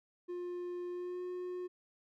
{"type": "tone with pitch glide", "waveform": "triangle", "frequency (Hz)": [354.4, 360.8], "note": ["F4", "F#4"], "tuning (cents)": [25, -44], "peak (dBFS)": -36, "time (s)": [0.28, 1.68], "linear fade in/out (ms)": 20, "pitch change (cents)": 31, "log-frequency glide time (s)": [0.9, 1.23], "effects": []}